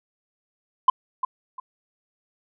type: tone with echo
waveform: sine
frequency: 1022 Hz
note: C6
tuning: 41 cents flat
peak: -8 dBFS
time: 0.88-0.9 s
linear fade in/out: 5 ms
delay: 350 ms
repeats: 2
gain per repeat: -12 dB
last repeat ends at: 1.6 s
effects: tanh soft clip ceiling -8 dBFS